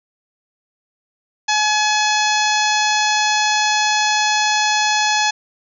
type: harmonic tone with a mistuned harmonic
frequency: 849 Hz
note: G#5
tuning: 38 cents sharp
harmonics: 1 / 2 / 3 / 4 / 5 / 6 / 7 / 8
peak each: -18 / -21 / -23 / -24 / -25 / -26 / -26 / -27 dBFS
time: 1.48-5.31 s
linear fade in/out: 10 ms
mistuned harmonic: 8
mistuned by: -31 cents
effects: none